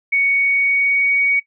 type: tone with pitch glide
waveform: sine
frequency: 2229 to 2245 Hz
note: C#7 to C#7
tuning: +9 to +21 cents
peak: -13 dBFS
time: 0.12-1.4 s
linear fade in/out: 10 ms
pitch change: +12 cents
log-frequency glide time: 0.26-1.15 s
effects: noise-tail reverb RT60 0.1 s tail -17 dB re dry